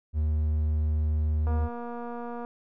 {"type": "tone", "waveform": "triangle", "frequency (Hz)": 76.7, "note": "D#2", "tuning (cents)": -24, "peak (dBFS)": -21, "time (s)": [0.13, 1.69], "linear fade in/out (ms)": 50}
{"type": "click train", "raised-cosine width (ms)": 1, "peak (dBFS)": -25, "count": 234, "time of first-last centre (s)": [1.47, 2.449], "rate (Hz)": 238}
{"effects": []}